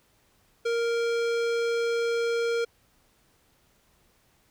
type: tone with hard clipping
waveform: sine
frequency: 466.2 Hz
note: A#4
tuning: in tune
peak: -26 dBFS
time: 0.65-2.65 s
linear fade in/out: 10 ms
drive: 18 dB
effects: pink hiss -65 dBFS RMS until 4.5 s